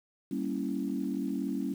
sine chord, G diminished seventh, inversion none, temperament equal, 196 / 233.1 / 277.2 / 329.6 Hz, G3 / Bb3 / Db4 / Fb4, 0 / 0 / 0 / 0 cents, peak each -35 / -36 / -33 / -38 dBFS, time 0.31-1.74 s, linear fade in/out 5 ms, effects tanh soft clip ceiling -19 dBFS + 9-bit

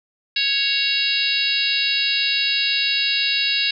harmonic tone, 554 Hz, C#5, 1 cent flat, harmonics 3 / 4 / 5 / 6 / 7 / 8 / 9, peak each -30 / -29 / -22 / -31 / -22 / -26 / -27 dBFS, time 0.36-3.71 s, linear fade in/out 5 ms, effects none

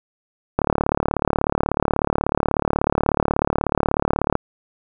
click train, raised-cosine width 1 ms, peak -3 dBFS, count 138, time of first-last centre 0.59-4.354 s, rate 36.4 Hz, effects none

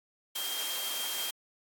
sine tone in noise, 3200 Hz, G7, 35 cents sharp, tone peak -36 dBFS, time 0.35-1.31 s, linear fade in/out 10 ms, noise white, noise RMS -36 dBFS, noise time 0.35-1.31 s, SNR -3 dB, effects high-pass 400 Hz 12 dB/octave + AAC 64 kbps

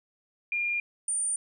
sine tone pair in turn, 2408 / 9039 Hz, D7 / C#9, +43 / +33 cents, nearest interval octave + major seventh, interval 2290 cents, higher second, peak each -26 dBFS, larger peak neither, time 0.52-0.8 / 1.08-1.36 s, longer neither, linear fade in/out 2 ms, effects none

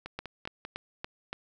two click trains, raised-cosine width 0.3 ms, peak -19 / -23 dBFS, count 5 / 4, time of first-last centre 0.19-1.33 / 0.06-0.651 s, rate 3.51 / 5.08 Hz, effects none

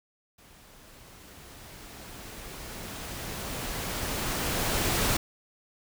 pink noise with level ramp, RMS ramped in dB -55 to -25 dBFS, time 0.38-5.17 s, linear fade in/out 5 ms, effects none

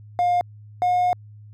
triangle tone pair in turn, 709 / 719.3 Hz, F5 / F#5, +26 / -49 cents, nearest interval unison, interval 25 cents, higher second, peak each -14 dBFS, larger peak neither, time 0.19-0.41 / 0.82-1.13 s, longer second, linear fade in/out 0 ms, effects tanh soft clip ceiling -11 dBFS + added 105 Hz sine -41 dBFS peak until 1.53 s

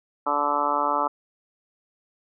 harmonic tone, 145.5 Hz, D3, 16 cents flat, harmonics 2 / 3 / 4 / 5 / 6 / 7 / 8 / 9, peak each -34 / -36 / -30 / -33 / -26 / -28 / -27 / -28 dBFS, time 0.26-1.08 s, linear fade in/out 10 ms, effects none

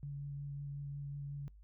sine tone with vibrato, 141.8 Hz, C#3, 40 cents sharp, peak -40 dBFS, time 0.03-1.48 s, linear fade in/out 0 ms, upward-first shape triangle, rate 5.5 Hz, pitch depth 15 cents each way, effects noise-tail reverb RT60 0.2 s tail -26 dB re dry + added 51 Hz sine -55 dBFS peak until 1.63 s

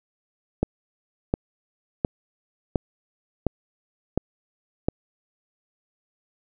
click train, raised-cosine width 2 ms, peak -7 dBFS, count 7, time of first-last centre 0.63-4.885 s, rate 1.41 Hz, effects none

